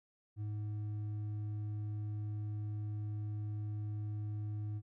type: tone with hard clipping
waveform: sine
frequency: 105.3 Hz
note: G#2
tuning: 24 cents sharp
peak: -38 dBFS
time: 0.36-4.82 s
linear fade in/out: 50 ms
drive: 4 dB
effects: none